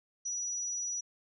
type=tone; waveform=sine; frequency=5860 Hz; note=F#8; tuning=18 cents flat; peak=-33 dBFS; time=0.25-1.01 s; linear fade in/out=10 ms; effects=none

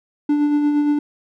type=tone with tremolo; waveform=triangle; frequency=293.7 Hz; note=D4; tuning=in tune; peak=-11 dBFS; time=0.29-0.99 s; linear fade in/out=5 ms; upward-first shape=sine; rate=8.6 Hz; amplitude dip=35%; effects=none

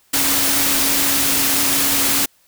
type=tone in noise; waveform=sine; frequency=277.2 Hz; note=C#4; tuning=in tune; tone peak=-27 dBFS; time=0.13-2.26 s; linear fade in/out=10 ms; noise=white; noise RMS=-17 dBFS; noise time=0.13-2.26 s; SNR=-13 dB; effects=white hiss -57 dBFS RMS until 2.47 s

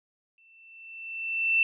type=tone with exponential growth; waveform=sine; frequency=2677 Hz; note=E7; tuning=26 cents sharp; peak=-18 dBFS; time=0.38-1.63 s; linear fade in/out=1 ms; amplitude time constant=270 ms; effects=none

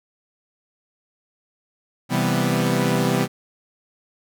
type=chord; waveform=sawtooth; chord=C major seventh; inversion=none; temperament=equal; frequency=130.81 / 164.81 / 196 / 246.9 Hz; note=C3 / E3 / G3 / B3; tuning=0 / 0 / 0 / 0 cents; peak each=-20 dBFS; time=2.09-3.28 s; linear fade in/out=50 ms; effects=none

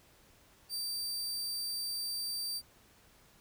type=tone; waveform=sawtooth; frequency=4666 Hz; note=D8; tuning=12 cents flat; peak=-32 dBFS; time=0.69-2.62 s; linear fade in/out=50 ms; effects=pink hiss -63 dBFS RMS until 3.4 s

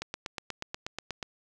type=click train; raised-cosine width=0.2 ms; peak=-17 dBFS; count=11; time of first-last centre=0.02-1.228 s; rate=8.28 Hz; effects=none

